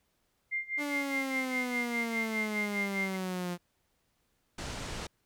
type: tone with tremolo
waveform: sine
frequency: 2100 Hz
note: C7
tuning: 6 cents sharp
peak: -29 dBFS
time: 0.51-3.17 s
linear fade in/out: 20 ms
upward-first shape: sine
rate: 4.9 Hz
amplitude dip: 90%
type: exponential sweep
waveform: sawtooth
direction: down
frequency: 293.7 to 174.61 Hz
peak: -29 dBFS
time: 0.77-3.58 s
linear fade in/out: 50 ms
type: low-pass noise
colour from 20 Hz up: pink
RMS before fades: -39 dBFS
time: 4.58-5.07 s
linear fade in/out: 5 ms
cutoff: 8100 Hz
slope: 24 dB/octave
effects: pink hiss -75 dBFS RMS until 5.25 s